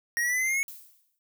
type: exponential sweep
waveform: square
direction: up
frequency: 1864.7 to 2217 Hz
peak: -25 dBFS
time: 0.17-0.63 s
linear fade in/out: 0 ms
type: noise with exponential decay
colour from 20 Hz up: violet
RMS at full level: -40 dBFS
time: 0.68-1.19 s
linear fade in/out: 1 ms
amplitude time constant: 110 ms
effects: none